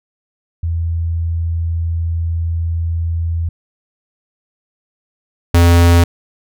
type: tone pair in turn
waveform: sine / square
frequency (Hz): 83.3 / 85.74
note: E2 / F2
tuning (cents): +19 / -31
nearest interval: unison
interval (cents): 50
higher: second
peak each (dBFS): -15 / -7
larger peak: second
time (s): 0.63-3.49 / 5.54-6.04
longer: first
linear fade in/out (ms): 5
effects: none